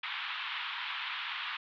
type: band-pass noise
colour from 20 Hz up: white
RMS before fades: -38 dBFS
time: 0.03-1.57 s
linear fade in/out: 5 ms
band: 910 to 3600 Hz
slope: 48 dB/octave
effects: none